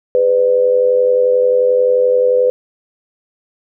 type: tone with amplitude modulation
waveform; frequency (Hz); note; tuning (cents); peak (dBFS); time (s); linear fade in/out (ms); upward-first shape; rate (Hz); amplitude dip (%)
sine; 501; B4; +25; -6; 0.15-2.5; 0; sine; 91.4; 65
effects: none